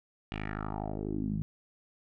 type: tone with low-pass filter sweep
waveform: 10% pulse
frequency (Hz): 52.2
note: G#1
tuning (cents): +10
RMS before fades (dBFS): -35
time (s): 0.32-1.42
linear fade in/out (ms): 0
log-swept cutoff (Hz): 2900 to 160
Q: 3.9
effects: none